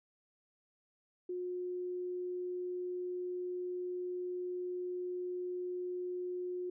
sine tone, 360 Hz, F#4, 47 cents flat, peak -36 dBFS, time 1.29-6.7 s, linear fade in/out 5 ms, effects none

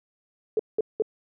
sine tone bursts, 435.2 Hz, A4, 19 cents flat, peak -19 dBFS, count 3, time 0.57-1.022 s, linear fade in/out 2 ms, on 24 ms, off 190 ms, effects none

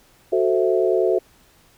sine chord, F# half-diminished seventh, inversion none, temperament equal, 370 / 440 / 523.3 / 659.3 Hz, F#4 / A4 / C5 / E5, 0 / 0 / 0 / 0 cents, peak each -19 / -21 / -24 / -23 dBFS, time 0.32-1.19 s, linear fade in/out 10 ms, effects pink hiss -55 dBFS RMS until 1.77 s

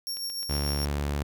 sawtooth tone with tremolo, 5520 Hz, F8, 21 cents flat, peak -27 dBFS, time 0.07-0.85 s, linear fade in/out 0 ms, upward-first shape sine, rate 6.8 Hz, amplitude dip 40%
click train, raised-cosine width 0.2 ms, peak -28 dBFS, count 5, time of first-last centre 0.17-0.689 s, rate 7.7 Hz
sawtooth tone, 72 Hz, D2, 34 cents flat, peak -23 dBFS, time 0.49-1.23 s, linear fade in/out 10 ms
effects none

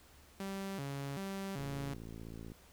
sawtooth tone with vibrato, 164.81 Hz, E3, in tune, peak -35 dBFS, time 0.4-1.94 s, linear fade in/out 2 ms, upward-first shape square, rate 1.3 Hz, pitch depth 290 cents each way
click train, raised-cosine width 3 ms, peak -35 dBFS, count 53, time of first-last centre 1.59-2.519 s, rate 56 Hz
effects added 71 Hz sine -63 dBFS peak until 2.72 s + pink hiss -62 dBFS RMS until 2.72 s

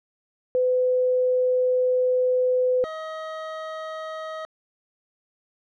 sine / 25% pulse tone pair in turn, 505 / 632.6 Hz, B4 / D#5, +39 / +29 cents, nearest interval major third, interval 390 cents, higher second, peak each -18 / -27 dBFS, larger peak first, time 0.55-2.84 / 2.84-4.45 s, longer first, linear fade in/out 0 ms, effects low-pass 3000 Hz 12 dB/octave

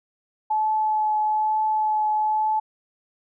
sine tone with vibrato, 860 Hz, A5, 40 cents flat, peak -19 dBFS, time 0.5-2.6 s, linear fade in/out 10 ms, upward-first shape triangle, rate 1.1 Hz, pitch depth 13 cents each way, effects none

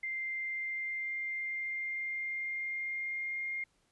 sine tone with pitch glide, 2093 to 2123 Hz, C7 to C7, 0 to +25 cents, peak -34 dBFS, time 0.03-3.64 s, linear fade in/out 5 ms, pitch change +25 cents, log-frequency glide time 0.43-3.52 s, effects pink hiss -73 dBFS RMS until 3.91 s + resampled to 24000 Hz

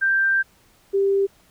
sine tone pair in turn, 1576 / 394 Hz, G6 / G4, +9 / +9 cents, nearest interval 2 octaves, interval 2400 cents, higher first, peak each -16 dBFS, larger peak neither, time 0.01-0.43 / 0.93-1.27 s, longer first, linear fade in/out 20 ms, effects pink hiss -57 dBFS RMS until 1.5 s

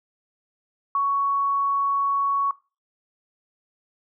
sine tone, 1115 Hz, C#6, 10 cents sharp, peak -19 dBFS, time 0.95-2.51 s, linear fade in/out 2 ms, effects noise-tail reverb RT60 0.3 s tail -20 dB re dry

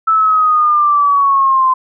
sine linear sweep, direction down, 1318.5 to 1031 Hz, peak -8 dBFS, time 0.07-1.74 s, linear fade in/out 10 ms, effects none

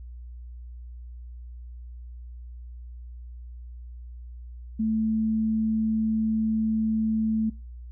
sine tone, 220 Hz, A3, in tune, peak -22 dBFS, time 4.79-7.5 s, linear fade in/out 10 ms, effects noise-tail reverb RT60 0.3 s tail -26 dB re dry + added 60 Hz sine -38 dBFS peak until 7.91 s

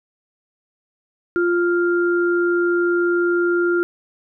sine tone pair together, 348.7 / 1396.9 Hz, F4 / F6, -3 / 0 cents, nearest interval 2 octaves, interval 2403 cents, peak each -16 / -22 dBFS, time 1.36-3.83 s, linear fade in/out 0 ms, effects none

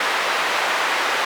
white band-pass noise, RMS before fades -21 dBFS, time 0-1.25 s, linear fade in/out 5 ms, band 570 to 2000 Hz, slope 12 dB/octave, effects none

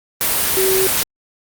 sine tone in noise, 380 Hz, F#4, 46 cents sharp, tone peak -15 dBFS, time 0.57-0.87 s, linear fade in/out 0 ms, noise white, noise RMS -17 dBFS, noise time 0.21-1.03 s, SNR -1 dB, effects Opus 32 kbps

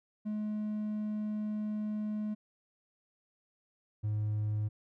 triangle tone pair in turn, 212.1 / 106.05 Hz, G#3 / G#2, +37 / +37 cents, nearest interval octave, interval 1200 cents, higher first, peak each -30 / -27 dBFS, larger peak second, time 0.25-2.35 / 4.03-4.69 s, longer first, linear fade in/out 20 ms, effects tanh soft clip ceiling -24 dBFS

